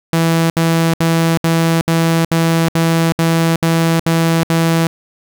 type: tone bursts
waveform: sawtooth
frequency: 164.81 Hz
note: E3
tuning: in tune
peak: -7 dBFS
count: 11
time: 0.13-4.87 s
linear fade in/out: 0 ms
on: 370 ms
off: 67 ms
effects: none